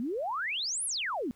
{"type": "exponential two-way sweep", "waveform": "sine", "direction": "up then down", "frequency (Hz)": [220, 11350, 220], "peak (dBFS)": -30, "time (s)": [0, 1.31], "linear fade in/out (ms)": 0, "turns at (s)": 0.85, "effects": ["pink hiss -66 dBFS RMS until 1.35 s"]}